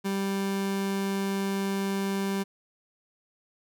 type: tone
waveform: 30% pulse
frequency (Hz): 196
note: G3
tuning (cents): 0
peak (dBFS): -24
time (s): 0.04-2.44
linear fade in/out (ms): 20
effects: none